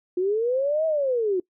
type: linear two-way sweep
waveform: sine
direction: up then down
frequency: 351.2 to 649 to 351.2 Hz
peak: -20 dBFS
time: 0.17-1.4 s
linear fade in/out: 5 ms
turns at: 0.86 s
effects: noise-tail reverb RT60 0.1 s tail -22 dB re dry